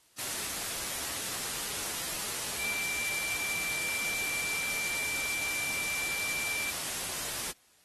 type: tone in noise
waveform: sine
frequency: 2346 Hz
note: D7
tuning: 2 cents flat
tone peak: -33 dBFS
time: 2.59-6.71 s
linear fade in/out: 10 ms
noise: white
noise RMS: -35 dBFS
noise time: 0.18-7.52 s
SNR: -1 dB
effects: white hiss -64 dBFS RMS until 7.84 s + AAC 32 kbps